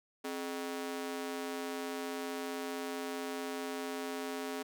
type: ring-modulated tone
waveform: sawtooth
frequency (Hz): 345.2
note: F4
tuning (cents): -20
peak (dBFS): -30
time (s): 0.24-4.63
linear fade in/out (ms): 10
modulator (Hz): 80.2
effects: none